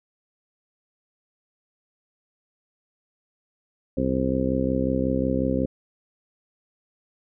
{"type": "harmonic tone", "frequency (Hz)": 65.5, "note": "C2", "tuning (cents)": 2, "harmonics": [1, 2, 3, 4, 5, 6, 7, 8], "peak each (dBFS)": [-31, -31, -28, -25, -33, -32, -34, -28], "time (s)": [3.97, 5.66], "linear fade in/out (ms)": 5, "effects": []}